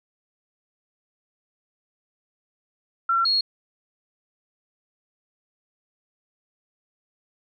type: tone pair in turn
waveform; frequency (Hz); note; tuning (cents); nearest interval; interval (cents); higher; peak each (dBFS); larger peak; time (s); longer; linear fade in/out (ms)
sine; 1358 / 4302; F6 / C8; -49 / +47; octave + minor sixth; 1996; second; -18; neither; 3.09-3.25 / 3.25-3.41; neither; 5
effects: none